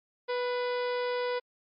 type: harmonic tone with a mistuned harmonic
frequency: 492 Hz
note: B4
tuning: 7 cents flat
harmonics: 1 / 2 / 3 / 4 / 5 / 6 / 7 / 8 / 9 / 10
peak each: -29 / -36 / -41 / -42 / -47 / -50 / -47 / -50 / -52 / -49 dBFS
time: 0.28-1.4 s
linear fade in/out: 20 ms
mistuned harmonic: 4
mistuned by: +36 cents
effects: MP3 48 kbps